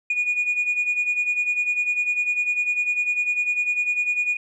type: beating tone pair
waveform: sine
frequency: 2445 / 2455 Hz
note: D#7 / D#7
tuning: -31 / -24 cents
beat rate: 10 Hz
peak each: -25 / -20 dBFS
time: 0.1-4.37 s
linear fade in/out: 5 ms
effects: tanh soft clip ceiling -16 dBFS